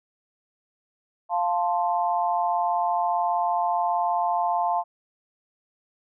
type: chord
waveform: sine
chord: F major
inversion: none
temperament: equal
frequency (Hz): 698.5 / 880 / 1046.5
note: F5 / A5 / C6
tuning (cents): 0 / 0 / 0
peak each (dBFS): -24 / -25 / -29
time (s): 1.29-4.84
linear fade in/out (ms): 50
effects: none